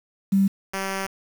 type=tone pair in turn; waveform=sine / 5% pulse; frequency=195.3 / 193.28 Hz; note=G3 / G3; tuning=-6 / -24 cents; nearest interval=unison; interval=18 cents; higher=first; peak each=-15 dBFS; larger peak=neither; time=0.32-0.48 / 0.73-1.07 s; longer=second; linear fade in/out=10 ms; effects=7-bit